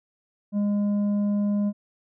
sine tone with tanh clipping, 204.8 Hz, G#3, 24 cents flat, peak -22 dBFS, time 0.52-1.73 s, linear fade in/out 50 ms, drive 6 dB, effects none

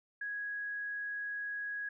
sine tone, 1661 Hz, G#6, in tune, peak -36 dBFS, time 0.21-1.89 s, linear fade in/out 5 ms, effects none

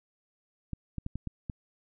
clicks, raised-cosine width 5 ms, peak -22 dBFS, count 6, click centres 0.733 / 0.983 / 1.064 / 1.156 / 1.273 / 1.498 s, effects none

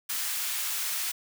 white high-pass noise, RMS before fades -31 dBFS, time 0.09-1.12 s, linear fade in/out 10 ms, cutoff 1200 Hz, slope 12 dB/octave, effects none

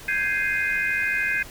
sine chord, Ab major seventh, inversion third, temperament equal, 1568 / 1661.2 / 2093 / 2489 Hz, G6 / Ab6 / C7 / Eb7, 0 / 0 / 0 / 0 cents, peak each -27 / -27 / -27 / -27 dBFS, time 0.08-1.43 s, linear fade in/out 5 ms, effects pink hiss -42 dBFS RMS until 1.5 s

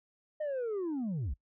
sine linear sweep, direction down, 622.3 to 49 Hz, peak -29 dBFS, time 0.4-1.34 s, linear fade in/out 10 ms, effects noise-tail reverb RT60 0.1 s tail -24 dB re dry + tanh soft clip ceiling -31 dBFS

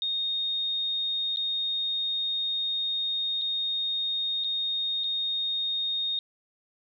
sine tone with dropouts, 3700 Hz, A#7, 14 cents flat, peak -26 dBFS, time 0.02-6.19 s, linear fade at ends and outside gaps 1 ms, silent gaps 1.361-1.371 / 3.414-3.418 / 4.439-4.444 / 5.037-5.041 s, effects none

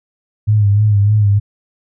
sine tone with vibrato, 103.83 Hz, G#2, in tune, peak -8 dBFS, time 0.47-1.4 s, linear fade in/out 20 ms, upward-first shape sine, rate 3.3 Hz, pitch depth 57 cents each way, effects none

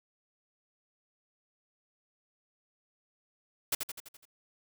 white noise with echo, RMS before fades -29 dBFS, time 3.72-3.75 s, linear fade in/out 5 ms, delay 84 ms, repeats 6, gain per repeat -5 dB, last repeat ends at 4.254 s, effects none

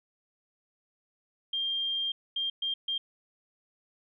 sine tone bursts at uneven times, 3196 Hz, G7, 33 cents sharp, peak -28 dBFS, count 4, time 1.53-2.12 / 2.36-2.5 / 2.62-2.74 / 2.88-2.98 s, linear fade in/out 5 ms, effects none

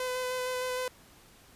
sawtooth tone with vibrato, 506 Hz, B4, 42 cents sharp, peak -27 dBFS, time 0-0.88 s, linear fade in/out 2 ms, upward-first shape square, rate 6.5 Hz, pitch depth 10 cents each way, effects pink hiss -57 dBFS RMS until 1.55 s + resampled to 32000 Hz

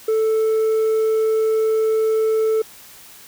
triangle tone with hard clipping, 440 Hz, A4, in tune, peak -14 dBFS, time 0.08-2.62 s, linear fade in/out 5 ms, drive 1 dB, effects white hiss -43 dBFS RMS until 3.27 s

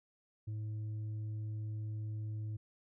triangle tone with tanh clipping, 107.5 Hz, A2, 40 cents flat, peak -38 dBFS, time 0.47-2.57 s, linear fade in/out 10 ms, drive 8 dB, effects none

